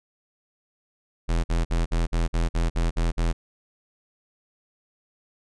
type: tone bursts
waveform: square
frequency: 41.96 Hz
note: E1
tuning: 31 cents sharp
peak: -21 dBFS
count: 10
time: 1.28-3.33 s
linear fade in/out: 20 ms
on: 160 ms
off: 50 ms
effects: resampled to 22050 Hz